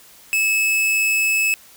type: tone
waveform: 45% pulse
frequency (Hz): 2598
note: E7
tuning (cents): -26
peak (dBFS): -16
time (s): 0.33-1.54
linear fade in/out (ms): 0
effects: white hiss -47 dBFS RMS until 1.76 s